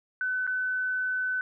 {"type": "tone with dropouts", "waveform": "sine", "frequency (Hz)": 1509, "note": "F#6", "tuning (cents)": 34, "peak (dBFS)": -26, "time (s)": [0.21, 1.41], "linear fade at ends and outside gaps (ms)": 1, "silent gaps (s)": [0.467, 0.475], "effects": []}